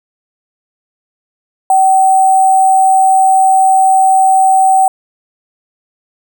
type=tone with sample-and-hold; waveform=sine; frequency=764 Hz; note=G5; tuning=45 cents flat; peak=-5 dBFS; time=1.7-4.88 s; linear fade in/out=2 ms; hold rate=8820 Hz; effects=none